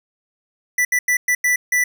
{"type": "tone bursts at uneven times", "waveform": "square", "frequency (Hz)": 1975.5, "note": "B6", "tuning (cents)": 0, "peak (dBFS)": -15, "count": 6, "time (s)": [[0.78, 0.85], [0.92, 0.99], [1.08, 1.17], [1.28, 1.35], [1.44, 1.56], [1.72, 1.84]], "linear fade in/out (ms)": 5, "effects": []}